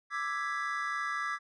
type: chord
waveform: triangle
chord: E dominant seventh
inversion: third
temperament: equal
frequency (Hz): 1174.7 / 1318.5 / 1661.2 / 1975.5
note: D6 / E6 / G#6 / B6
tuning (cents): 0 / 0 / 0 / 0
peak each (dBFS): -34 / -37 / -35 / -37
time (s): 0.1-1.39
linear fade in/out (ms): 50
effects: resampled to 22050 Hz